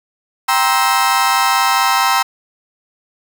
35% pulse chord, C dominant seventh, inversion second, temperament just, 784.9 / 941.9 / 1046.5 / 1308.1 Hz, G5 / Bb5 / C6 / E6, +2 / +18 / 0 / -14 cents, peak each -16 dBFS, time 0.48-2.23 s, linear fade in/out 10 ms, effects 7-bit

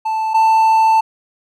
triangle tone pair in turn, 880 / 886.6 Hz, A5 / A5, 0 / +13 cents, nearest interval unison, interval 13 cents, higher second, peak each -14 / -7 dBFS, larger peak second, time 0.05-0.34 / 0.34-1.01 s, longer second, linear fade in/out 10 ms, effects none

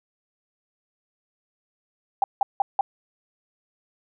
sine tone bursts, 795 Hz, G5, 24 cents sharp, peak -16 dBFS, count 4, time 2.22-2.81 s, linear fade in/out 2 ms, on 20 ms, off 170 ms, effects none

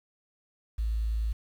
sine tone with quantisation, 55 Hz, A1, in tune, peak -26 dBFS, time 0.78-1.33 s, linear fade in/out 10 ms, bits 9, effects none

